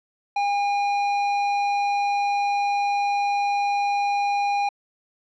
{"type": "tone with tanh clipping", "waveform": "sine", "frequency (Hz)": 810, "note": "G#5", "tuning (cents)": -43, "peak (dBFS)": -22, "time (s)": [0.36, 4.69], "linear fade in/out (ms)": 5, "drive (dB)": 15, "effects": ["low-pass 4000 Hz 12 dB/octave"]}